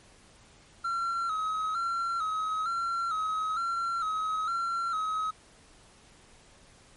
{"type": "tone with vibrato", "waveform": "triangle", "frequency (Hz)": 1318.5, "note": "E6", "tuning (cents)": 0, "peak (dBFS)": -26, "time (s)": [0.84, 5.31], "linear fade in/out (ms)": 10, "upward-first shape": "square", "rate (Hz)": 1.1, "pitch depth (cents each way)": 60, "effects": ["pink hiss -57 dBFS RMS until 6.96 s", "MP3 48 kbps"]}